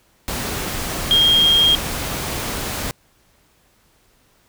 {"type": "tone in noise", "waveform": "sine", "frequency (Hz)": 3229, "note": "G#7", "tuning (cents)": -49, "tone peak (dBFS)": -11, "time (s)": [1.11, 1.75], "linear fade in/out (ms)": 0, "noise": "pink", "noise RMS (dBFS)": -25, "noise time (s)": [0.28, 2.91], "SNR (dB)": 11, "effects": ["pink hiss -58 dBFS RMS until 4.48 s"]}